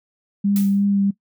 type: tone with vibrato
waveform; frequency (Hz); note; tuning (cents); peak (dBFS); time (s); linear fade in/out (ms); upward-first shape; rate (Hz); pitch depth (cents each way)
sine; 199.7; G3; +32; -15; 0.44-1.11; 10; triangle; 3; 18
type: noise with exponential decay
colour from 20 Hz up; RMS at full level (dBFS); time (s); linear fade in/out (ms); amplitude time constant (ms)
blue; -27; 0.56-0.85; 1; 61
effects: noise-tail reverb RT60 0.1 s tail -19 dB re dry